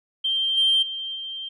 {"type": "tone with level steps", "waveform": "sine", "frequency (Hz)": 3154, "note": "G7", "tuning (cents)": 10, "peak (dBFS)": [-20, -15, -28, -30], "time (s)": [0.24, 1.49], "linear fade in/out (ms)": 10, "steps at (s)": [0.57, 0.82, 1.15], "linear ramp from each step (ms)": 10, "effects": ["tanh soft clip ceiling -12 dBFS"]}